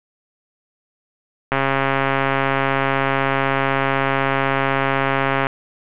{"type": "click train", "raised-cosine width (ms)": 0.5, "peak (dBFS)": -3, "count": 538, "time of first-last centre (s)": [1.52, 5.469], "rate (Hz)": 136, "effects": ["resampled to 8000 Hz", "7-bit"]}